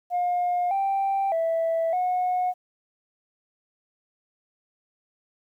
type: tone with pitch steps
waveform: sine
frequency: 712 / 784 / 658 / 728 Hz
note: F5 / G5 / E5 / F#5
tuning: +33 / 0 / -3 / -28 cents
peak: -20 dBFS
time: 0.1-2.54 s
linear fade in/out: 50 ms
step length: 610 ms
effects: tanh soft clip ceiling -19 dBFS + 10-bit